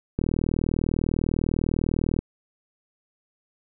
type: click train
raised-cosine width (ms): 3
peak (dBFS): -11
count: 81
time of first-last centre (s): 0.19-2.19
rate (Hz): 40
effects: none